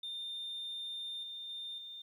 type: tone with level steps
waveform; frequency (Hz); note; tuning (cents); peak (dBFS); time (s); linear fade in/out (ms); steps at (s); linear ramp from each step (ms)
sine; 3614; A7; +46; -37 / -41 / -39 / -44; 0.03-2.02; 5; 1.23 / 1.49 / 1.78; 2
effects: tanh soft clip ceiling -37 dBFS + 12-bit